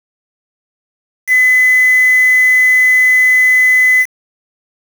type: tone with quantisation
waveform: sine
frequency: 2016 Hz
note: B6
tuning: 35 cents sharp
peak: -6 dBFS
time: 1.27-4.06 s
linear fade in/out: 50 ms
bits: 4
effects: none